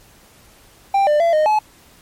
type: tone with pitch steps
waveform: triangle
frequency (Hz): 789 / 596 / 675 / 616 / 855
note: G5 / D5 / E5 / D#5 / A5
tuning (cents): +11 / +25 / +41 / -17 / -50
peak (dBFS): -10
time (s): 0.94-1.59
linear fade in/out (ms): 5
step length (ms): 130
effects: pink hiss -49 dBFS RMS until 2.01 s + MP3 64 kbps